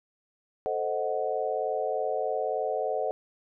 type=chord; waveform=sine; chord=A diminished seventh; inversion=none; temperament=equal; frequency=440 / 523.3 / 622.3 / 740 Hz; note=A4 / C5 / Eb5 / Gb5; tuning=0 / 0 / 0 / 0 cents; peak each=-32 dBFS; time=0.66-3.11 s; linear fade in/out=0 ms; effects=none